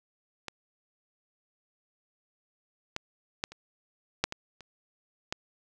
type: clicks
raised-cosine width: 0.2 ms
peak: -19 / -15 / -12 / -29 / -7 / -18 / -30 / -14 dBFS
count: 8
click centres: 0.483 / 2.964 / 3.439 / 3.52 / 4.24 / 4.324 / 4.607 / 5.325 s
effects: none